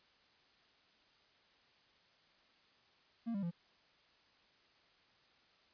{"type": "tone with pitch steps", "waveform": "triangle", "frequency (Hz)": [231.1, 198.87, 171.14], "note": ["A#3", "G3", "F3"], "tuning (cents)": [-15, 25, -35], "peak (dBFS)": -34, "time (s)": [3.26, 3.512], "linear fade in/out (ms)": 20, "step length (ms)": 84, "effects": ["white hiss -69 dBFS RMS until 5.73 s", "resampled to 11025 Hz"]}